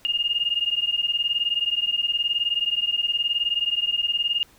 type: beating tone pair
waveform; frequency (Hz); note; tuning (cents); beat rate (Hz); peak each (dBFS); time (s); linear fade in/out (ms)
sine; 2827 / 2846; F7 / F7; +20 / +32; 19; -24; 0.05-4.43; 0
effects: pink hiss -55 dBFS RMS until 4.58 s